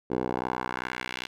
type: tone with band-pass filter sweep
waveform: 10% pulse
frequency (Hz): 62.5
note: B1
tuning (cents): +21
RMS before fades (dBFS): -32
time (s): 0.1-1.27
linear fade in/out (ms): 10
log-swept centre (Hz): 440 to 3100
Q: 1.5
effects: none